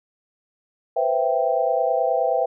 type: chord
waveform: sine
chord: C major seventh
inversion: third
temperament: equal with one note detuned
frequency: 493.9 / 523.3 / 664.2 / 784 Hz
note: B4 / C5 / E5 / G5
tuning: 0 / 0 / +13 / 0 cents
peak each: -25 / -24 / -22 / -24 dBFS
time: 0.96-2.46 s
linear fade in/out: 10 ms
effects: none